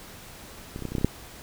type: clicks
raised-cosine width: 3 ms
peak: -21 / -29 / -22 / -17 / -30 / -21 / -14 / -14 / -22 / -6 dBFS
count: 10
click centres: 0.761 / 0.792 / 0.823 / 0.853 / 0.887 / 0.92 / 0.952 / 0.983 / 1.013 / 1.046 s
effects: pink hiss -45 dBFS RMS until 1.42 s